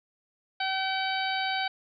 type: harmonic tone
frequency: 765 Hz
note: G5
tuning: 42 cents flat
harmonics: 1 / 2 / 3 / 4 / 5 / 6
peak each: -30 / -33 / -35 / -36 / -37 / -38 dBFS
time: 0.6-1.68 s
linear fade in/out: 5 ms
effects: none